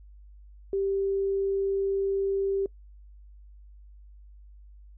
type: tone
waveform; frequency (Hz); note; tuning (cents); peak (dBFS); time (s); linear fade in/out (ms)
sine; 392; G4; 0; -24; 0.73-2.66; 2
effects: noise-tail reverb RT60 0.1 s tail -23 dB re dry + added 50 Hz sine -47 dBFS peak until 4.97 s